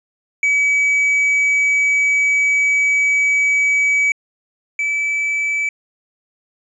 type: tone pair in turn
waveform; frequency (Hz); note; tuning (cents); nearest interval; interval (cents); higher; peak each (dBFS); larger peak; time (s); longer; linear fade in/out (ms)
triangle; 2280 / 2305; C#7 / D7; +48 / -33; unison; 19; second; -11 / -15; first; 0.43-4.12 / 4.79-5.69; first; 2
effects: resampled to 22050 Hz